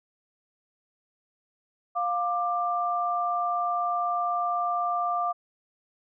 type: tone pair together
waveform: sine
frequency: 704 / 1184 Hz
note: F5 / D6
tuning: +14 / +14 cents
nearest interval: major sixth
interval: 900 cents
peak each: -27 dBFS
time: 1.95-5.33 s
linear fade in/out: 20 ms
effects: none